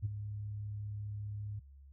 sine tone with ADSR envelope, 103.83 Hz, G#2, in tune, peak -28 dBFS, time 0.02-1.6 s, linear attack 31 ms, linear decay 21 ms, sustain -10 dB, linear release 14 ms, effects tanh soft clip ceiling -26 dBFS + added 69 Hz sine -53 dBFS peak until 1.92 s

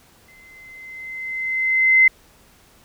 sine tone with exponential growth, 2062 Hz, C7, 26 cents flat, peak -8 dBFS, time 0.28-2.08 s, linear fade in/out 5 ms, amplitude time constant 390 ms, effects pink hiss -53 dBFS RMS until 2.84 s

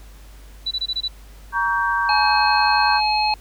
sine tone bursts, 3960 Hz, B7, 4 cents sharp, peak -20 dBFS, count 6, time 0.66-1.082 s, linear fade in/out 10 ms, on 52 ms, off 22 ms
sine chord, G diminished, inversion first, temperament just, 940.8 / 1128.9 / 1568 Hz, Bb5 / Db6 / G6, +16 / +31 / 0 cents, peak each -22 / -23 / -21 dBFS, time 1.52-3.01 s, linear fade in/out 50 ms
harmonic tone, 850 Hz, G#5, 40 cents sharp, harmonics 1 / 3 / 5, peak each -18 / -25 / -23 dBFS, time 2.09-3.34 s, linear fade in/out 2 ms
effects added 50 Hz sine -40 dBFS peak until 3.4 s + pink hiss -50 dBFS RMS until 3.4 s

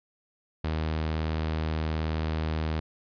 sawtooth tone, 78.8 Hz, D#2, 23 cents sharp, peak -23 dBFS, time 0.64-2.8 s, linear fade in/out 5 ms, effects resampled to 11025 Hz

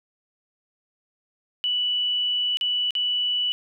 sine tone with dropouts, 2960 Hz, F#7, in tune, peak -21 dBFS, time 1.64-3.52 s, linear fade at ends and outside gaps 0 ms, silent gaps 2.571-2.611 / 2.907-2.952 s, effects none

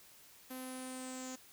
sawtooth tone with low-pass filter sweep, 257.5 Hz, C4, 28 cents flat, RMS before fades -45 dBFS, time 0.5-1.36 s, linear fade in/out 10 ms, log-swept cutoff 12000 to 6800 Hz, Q 9, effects white hiss -60 dBFS RMS until 1.52 s

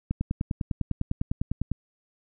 click train, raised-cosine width 5 ms, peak -14 dBFS, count 17, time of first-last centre 0.11-1.716 s, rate 9.96 Hz, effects none

